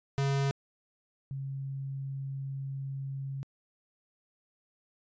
square / sine tone pair in turn, 138.3 / 136.24 Hz, C#3 / C#3, -4 / -30 cents, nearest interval unison, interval 26 cents, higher first, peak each -27 / -34 dBFS, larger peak first, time 0.18-0.51 / 1.31-3.43 s, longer second, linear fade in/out 0 ms, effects resampled to 16000 Hz

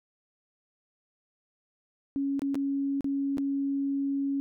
sine tone with dropouts, 277.2 Hz, C#4, in tune, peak -26 dBFS, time 2.16-4.4 s, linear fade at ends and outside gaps 0 ms, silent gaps 2.394-2.419 / 2.545-2.554 / 3.008-3.044 / 3.372-3.382 s, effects none

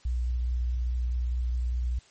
sine tone with vibrato, 60.8 Hz, B1, 26 cents flat, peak -25 dBFS, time 0.05-1.99 s, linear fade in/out 5 ms, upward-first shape square, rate 4.7 Hz, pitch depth 9 cents each way, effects white hiss -58 dBFS RMS until 2.1 s + MP3 32 kbps

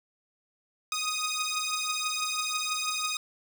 10% pulse beating tone pair, 1244.5 / 1250.6 Hz, D#6 / D#6, 0 / +8 cents, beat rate 6.1 Hz, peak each -23 / -24 dBFS, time 0.92-3.17 s, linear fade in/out 2 ms, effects none

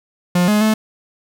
45% pulse tone with pitch steps, 177.4 / 210.4 / 217.2 Hz, F3 / G#3 / A3, +27 / +23 / -22 cents, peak -12 dBFS, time 0.35-0.74 s, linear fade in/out 5 ms, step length 130 ms, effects none

